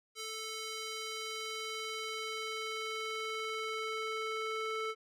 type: tone with band-pass filter sweep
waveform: square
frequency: 439.7 Hz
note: A4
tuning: 1 cent flat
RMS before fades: -39 dBFS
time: 0.15-4.95 s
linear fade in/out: 50 ms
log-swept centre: 5100 to 1600 Hz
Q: 0.83
effects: none